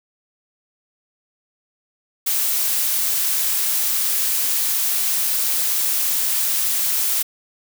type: noise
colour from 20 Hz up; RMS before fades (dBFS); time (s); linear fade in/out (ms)
blue; -20; 2.26-7.23; 10
effects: none